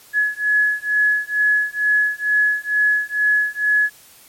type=beating tone pair; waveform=sine; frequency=1694 / 1696.2 Hz; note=G#6 / G#6; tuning=+34 / +36 cents; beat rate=2.2 Hz; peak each=-18 dBFS; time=0.13-3.9 s; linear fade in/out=50 ms; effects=white hiss -47 dBFS RMS until 4.28 s + MP3 64 kbps